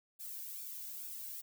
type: noise with flanger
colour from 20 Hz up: violet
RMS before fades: -45 dBFS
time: 0.19-1.42 s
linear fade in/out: 20 ms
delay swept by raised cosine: 0.99 to 1.62 ms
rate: 2.3 Hz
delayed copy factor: -0.7
effects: none